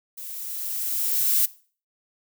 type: noise with level ramp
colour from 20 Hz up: violet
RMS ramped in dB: -37 to -19 dBFS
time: 0.17-1.46 s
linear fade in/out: 10 ms
effects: noise-tail reverb RT60 0.4 s tail -19 dB re dry